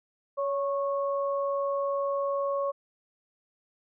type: tone pair together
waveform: sine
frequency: 560.3 / 1100 Hz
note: C#5 / C#6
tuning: +18 / -14 cents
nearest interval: octave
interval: 1168 cents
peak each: -27 / -32 dBFS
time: 0.37-2.72 s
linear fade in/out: 20 ms
effects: none